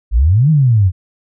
sine exponential two-way sweep, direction up then down, 49.11 to 161.9 to 86.9 Hz, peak -7 dBFS, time 0.11-0.92 s, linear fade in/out 50 ms, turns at 0.5 s, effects none

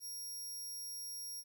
15% pulse tone, 5600 Hz, F8, 4 cents sharp, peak -37 dBFS, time 0-1.44 s, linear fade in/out 50 ms, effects 13-bit

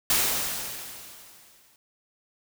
white noise with exponential decay, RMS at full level -21 dBFS, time 0.1-1.76 s, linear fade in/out 2 ms, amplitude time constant 360 ms, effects none

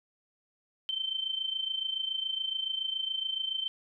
sine tone with amplitude modulation, 3100 Hz, G7, 20 cents flat, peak -27 dBFS, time 0.89-3.68 s, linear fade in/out 0 ms, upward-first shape sine, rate 27.1 Hz, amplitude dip 75%, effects none

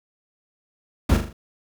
brown noise with echo, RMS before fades -17 dBFS, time 1.09-1.17 s, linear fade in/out 5 ms, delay 40 ms, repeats 4, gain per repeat -6 dB, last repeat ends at 1.33 s, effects none

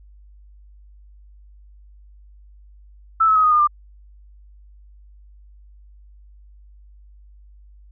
sine tone with pitch steps, 1318.5 / 1292.1 / 1266.3 / 1240.9 / 1216.1 / 1191.7 Hz, E6 / E6 / D#6 / D#6 / D#6 / D6, 0 / -35 / +30 / -5 / -40 / +25 cents, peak -12 dBFS, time 3.2-3.674 s, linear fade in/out 10 ms, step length 79 ms, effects added 50 Hz sine -44 dBFS peak until 7.91 s

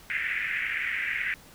pink band-pass noise, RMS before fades -30 dBFS, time 0.1-1.34 s, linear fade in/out 0 ms, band 1700 to 2400 Hz, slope 48 dB/octave, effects pink hiss -52 dBFS RMS until 1.54 s

